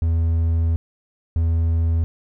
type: tone pair in turn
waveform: triangle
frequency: 82.41 / 82.41 Hz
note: E2 / E2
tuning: 0 / 0 cents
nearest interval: unison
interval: 0 cents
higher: neither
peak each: -14 dBFS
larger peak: neither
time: 0.02-0.76 / 1.36-2.04 s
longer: first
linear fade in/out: 0 ms
effects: none